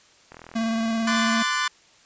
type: click train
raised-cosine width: 0.5 ms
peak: -26 dBFS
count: 37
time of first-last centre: 0.32-1.198 s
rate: 41 Hz
type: tone with vibrato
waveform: square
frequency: 226 Hz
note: A3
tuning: 47 cents sharp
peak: -23 dBFS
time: 0.55-1.43 s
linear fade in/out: 10 ms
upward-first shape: sine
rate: 18 Hz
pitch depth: 21 cents each way
type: chord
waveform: sawtooth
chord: D dominant seventh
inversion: third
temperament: equal with one note detuned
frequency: 1030.9 / 1174.7 / 1480 / 1760 Hz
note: C6 / D6 / F#6 / A6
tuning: -26 / 0 / 0 / 0 cents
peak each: -24 dBFS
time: 1.07-1.68 s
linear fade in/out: 5 ms
effects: white hiss -55 dBFS RMS until 2.05 s + resampled to 16000 Hz